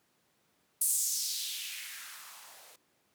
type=noise with band-pass filter sweep; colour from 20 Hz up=violet; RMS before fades=-36 dBFS; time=0.81-2.76 s; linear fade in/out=5 ms; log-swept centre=9800 to 510 Hz; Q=2.5; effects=pink hiss -72 dBFS RMS until 3.14 s + high-pass 150 Hz 12 dB/octave